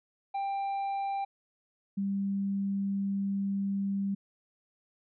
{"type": "tone pair in turn", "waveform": ["triangle", "sine"], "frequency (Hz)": [790, 197.5], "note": ["G5", "G3"], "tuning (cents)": [13, 13], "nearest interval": "2 octaves", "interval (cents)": 2400, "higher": "first", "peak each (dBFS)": -28, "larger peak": "neither", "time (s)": [[0.34, 1.25], [1.97, 4.15]], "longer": "second", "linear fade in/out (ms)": 10, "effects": ["resampled to 11025 Hz"]}